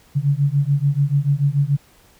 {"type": "beating tone pair", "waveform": "sine", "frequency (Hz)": [138.59, 145.49], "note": ["C#3", "D3"], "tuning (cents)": [0, -16], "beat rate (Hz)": 6.9, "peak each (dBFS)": -18, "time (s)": [0.15, 1.77], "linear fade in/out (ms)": 20, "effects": ["pink hiss -53 dBFS RMS until 2.19 s"]}